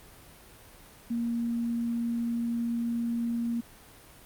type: tone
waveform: sine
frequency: 234.2 Hz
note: A#3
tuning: 8 cents sharp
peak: -27 dBFS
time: 1.1-3.61 s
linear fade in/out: 10 ms
effects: pink hiss -52 dBFS RMS until 4.25 s + Opus 32 kbps